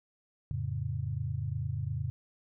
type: chord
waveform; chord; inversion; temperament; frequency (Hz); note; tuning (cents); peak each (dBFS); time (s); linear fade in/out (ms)
sine; F augmented; none; equal; 87.31 / 110 / 138.59; F2 / A2 / C#3; 0 / 0 / 0; -37 / -35 / -35; 0.51-2.1; 0
effects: none